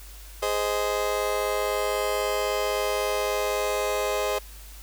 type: chord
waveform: 30% pulse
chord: Ab major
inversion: none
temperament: just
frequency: 415.3 / 519.1 / 623 Hz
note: Ab4 / C5 / Eb5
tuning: 0 / -14 / +2 cents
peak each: -26 dBFS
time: 0.42-4.39 s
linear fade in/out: 10 ms
effects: added 50 Hz sine -42 dBFS peak until 4.82 s + white hiss -48 dBFS RMS until 4.82 s